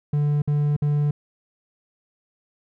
triangle tone bursts, 146.83 Hz, D3, in tune, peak -16 dBFS, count 3, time 0.13-1.11 s, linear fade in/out 5 ms, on 290 ms, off 55 ms, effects none

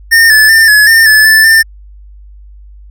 square tone with pitch steps, 1823 / 1737 / 1796 / 1701 / 1808 / 1732 / 1756 / 1793 Hz, A#6 / A6 / A6 / G#6 / A6 / A6 / A6 / A6, -39 / -23 / +35 / +41 / +47 / -28 / -4 / +32 cents, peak -3 dBFS, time 0.11-1.63 s, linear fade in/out 20 ms, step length 190 ms, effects added 50 Hz sine -31 dBFS peak until 2.9 s

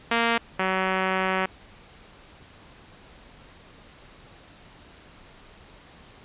5% pulse tone pair in turn, 232.1 / 188.35 Hz, A#3 / F#3, -7 / +31 cents, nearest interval major third, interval 362 cents, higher first, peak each -9 / -11 dBFS, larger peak first, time 0.11-0.38 / 0.59-1.46 s, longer second, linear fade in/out 5 ms, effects pink hiss -50 dBFS RMS until 6.24 s + resampled to 8000 Hz

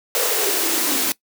white noise with high-pass filter sweep, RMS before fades -20 dBFS, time 0.15-1.12 s, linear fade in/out 0 ms, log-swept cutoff 500 to 250 Hz, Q 6.3, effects noise-tail reverb RT60 0.1 s tail -21 dB re dry

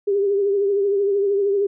sine tone with vibrato, 400 Hz, G4, 35 cents sharp, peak -16 dBFS, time 0.07-1.67 s, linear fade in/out 10 ms, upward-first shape triangle, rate 13 Hz, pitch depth 57 cents each way, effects none

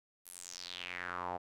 sawtooth tone with band-pass filter sweep, 89.3 Hz, F2, 39 cents sharp, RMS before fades -43 dBFS, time 0.25-1.38 s, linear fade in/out 20 ms, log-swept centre 12000 to 720 Hz, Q 4, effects none

